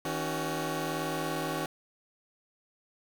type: tone cluster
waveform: 15% pulse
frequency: 159 / 277.6 / 375.6 Hz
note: D#3 / C#4 / F#4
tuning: +38 / +3 / +26 cents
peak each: -29 dBFS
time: 0.05-1.66 s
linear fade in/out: 2 ms
effects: 8-bit